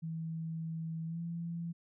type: tone with pitch glide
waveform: sine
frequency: 162.4 to 168.81 Hz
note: E3 to E3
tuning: -26 to +41 cents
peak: -36 dBFS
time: 0.02-1.73 s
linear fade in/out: 20 ms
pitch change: +67 cents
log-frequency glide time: 1.06-1.2 s
effects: none